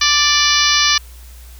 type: harmonic tone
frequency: 587.3 Hz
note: D5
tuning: in tune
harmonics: 2 / 3 / 4 / 5 / 6 / 7 / 8 / 9 / 10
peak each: -20 / -20 / -20 / -20 / -20 / -20 / -20 / -20 / -20 dBFS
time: 0.01-0.98 s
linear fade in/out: 5 ms
effects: added 60 Hz sine -35 dBFS peak until 1.59 s + white hiss -45 dBFS RMS until 1.59 s